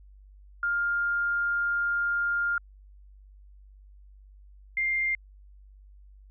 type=tone pair in turn; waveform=sine; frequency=1405 / 2105 Hz; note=F6 / C7; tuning=+10 / +10 cents; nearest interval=perfect fifth; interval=700 cents; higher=second; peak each=-24 dBFS; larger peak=neither; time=0.63-2.58 / 4.77-5.15 s; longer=first; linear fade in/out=2 ms; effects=added 49 Hz sine -49 dBFS peak until 6.3 s